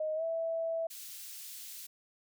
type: tone with pitch glide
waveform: sine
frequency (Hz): 622.3 to 657.4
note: D#5 to E5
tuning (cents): 0 to -5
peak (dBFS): -31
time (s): 0-0.87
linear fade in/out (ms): 5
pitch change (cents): +95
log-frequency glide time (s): 0.15-0.23
type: high-pass noise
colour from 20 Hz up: white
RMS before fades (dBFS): -46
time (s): 0.9-1.87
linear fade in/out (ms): 10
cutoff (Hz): 3200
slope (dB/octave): 12
effects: none